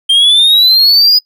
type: exponential sweep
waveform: triangle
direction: up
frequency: 3162 to 4978 Hz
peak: -3 dBFS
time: 0.09-1.19 s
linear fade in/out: 10 ms
effects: noise-tail reverb RT60 0.1 s tail -22 dB re dry